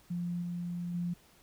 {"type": "tone with level steps", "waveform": "sine", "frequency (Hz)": 174.4, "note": "F3", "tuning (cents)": -2, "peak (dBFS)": [-32, -34, -31], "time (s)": [0.1, 1.14], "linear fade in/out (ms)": 10, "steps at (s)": [0.42, 0.94], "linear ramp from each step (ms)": 5, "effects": ["pink hiss -62 dBFS RMS until 1.42 s"]}